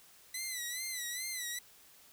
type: tone with vibrato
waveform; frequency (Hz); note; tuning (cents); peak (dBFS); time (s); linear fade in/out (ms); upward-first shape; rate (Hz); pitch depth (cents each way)
10% pulse; 2000; B6; +21; -28; 0.34-1.59; 5; sine; 2.4; 90
effects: white hiss -60 dBFS RMS until 2.12 s